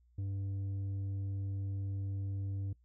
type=tone with tanh clipping; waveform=sine; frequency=98 Hz; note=G2; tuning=in tune; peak=-36 dBFS; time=0.18-2.73 s; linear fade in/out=5 ms; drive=6 dB; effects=noise-tail reverb RT60 0.1 s tail -22 dB re dry + added 60 Hz sine -64 dBFS peak until 2.84 s